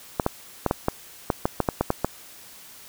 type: clicks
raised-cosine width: 1 ms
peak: -6 dBFS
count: 12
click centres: 0.198 / 0.264 / 0.663 / 0.711 / 0.884 / 1.302 / 1.455 / 1.603 / 1.688 / 1.81 / 1.904 / 2.046 s
effects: white hiss -46 dBFS RMS until 2.88 s